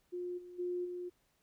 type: tone with level steps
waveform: sine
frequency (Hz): 356.3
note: F4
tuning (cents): +35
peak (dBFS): -37 / -48 / -34 / -39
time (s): 0.12-1.1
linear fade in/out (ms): 20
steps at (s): 0.37 / 0.58 / 0.84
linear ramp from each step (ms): 20
effects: pink hiss -75 dBFS RMS until 1.42 s